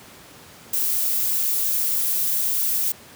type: noise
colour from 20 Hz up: violet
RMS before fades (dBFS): -22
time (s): 0.73-2.92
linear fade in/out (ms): 5
effects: pink hiss -45 dBFS RMS until 3.15 s + high-pass 100 Hz 12 dB/octave